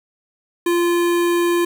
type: tone with notch filter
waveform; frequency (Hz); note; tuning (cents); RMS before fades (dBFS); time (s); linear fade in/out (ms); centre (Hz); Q
square; 345.9; F4; -17; -17; 0.66-1.65; 5; 5100; 1.9
effects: 8-bit